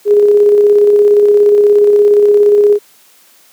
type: tone with tremolo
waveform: sine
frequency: 413.1 Hz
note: G#4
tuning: 9 cents flat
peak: -3 dBFS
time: 0.05-2.79 s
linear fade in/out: 50 ms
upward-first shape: square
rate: 17 Hz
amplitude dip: 25%
effects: white hiss -46 dBFS RMS until 3.52 s + high-pass 200 Hz 12 dB/octave